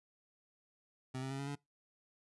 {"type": "tone with pitch steps", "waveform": "25% pulse", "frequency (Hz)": [130, 133.12, 136.31, 139.57, 142.92], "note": ["C3", "C3", "C#3", "C#3", "D3"], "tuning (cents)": [-11, 30, -29, 12, -47], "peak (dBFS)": -35, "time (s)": [1.14, 1.555], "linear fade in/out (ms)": 10, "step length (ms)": 83, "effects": ["noise-tail reverb RT60 0.2 s tail -24 dB re dry", "resampled to 24000 Hz"]}